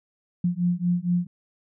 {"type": "beating tone pair", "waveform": "sine", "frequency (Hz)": [174.1, 178.4], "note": ["F3", "F3"], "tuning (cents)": [-5, 37], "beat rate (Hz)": 4.3, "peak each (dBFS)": -24, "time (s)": [0.44, 1.27], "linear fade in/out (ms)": 5, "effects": []}